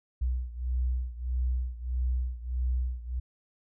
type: beating tone pair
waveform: sine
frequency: 61.74 / 63.34 Hz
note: B1 / B1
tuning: 0 / +44 cents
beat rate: 1.6 Hz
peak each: -29 / -32 dBFS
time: 0.21-3.2 s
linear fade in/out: 10 ms
effects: none